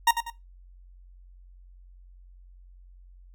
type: tone with echo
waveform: 40% pulse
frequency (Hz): 932.3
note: A#5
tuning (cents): 0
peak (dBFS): -15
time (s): 0.07-0.11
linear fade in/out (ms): 5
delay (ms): 96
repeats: 2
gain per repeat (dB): -9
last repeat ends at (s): 0.302
effects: noise-tail reverb RT60 0.2 s tail -18 dB re dry + added 45 Hz sine -48 dBFS peak until 3.34 s